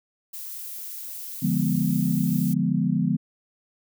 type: noise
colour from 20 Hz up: violet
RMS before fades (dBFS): -36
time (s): 0.33-2.54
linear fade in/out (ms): 10
type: chord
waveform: sine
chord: D diminished seventh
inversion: none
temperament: equal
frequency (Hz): 146.83 / 174.61 / 207.7 / 246.9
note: D3 / F3 / Ab3 / Cb4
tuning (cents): 0 / 0 / 0 / 0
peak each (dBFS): -27 / -24 / -26 / -26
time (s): 1.42-3.17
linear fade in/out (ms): 10
effects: none